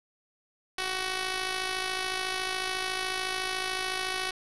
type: tone with amplitude modulation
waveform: 5% pulse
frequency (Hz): 374.4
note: F#4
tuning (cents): +20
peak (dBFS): -16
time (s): 0.78-4.31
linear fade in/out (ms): 5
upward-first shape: sine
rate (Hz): 53.9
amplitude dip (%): 45
effects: resampled to 22050 Hz + 7-bit